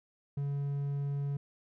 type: tone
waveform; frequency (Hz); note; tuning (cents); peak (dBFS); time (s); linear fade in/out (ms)
triangle; 141.4; C#3; +35; -29; 0.37-1.37; 5
effects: none